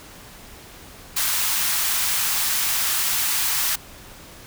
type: high-pass noise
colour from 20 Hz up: white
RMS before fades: -22 dBFS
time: 1.16-3.76 s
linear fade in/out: 10 ms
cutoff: 850 Hz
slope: 24 dB/octave
effects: pink hiss -43 dBFS RMS until 4.46 s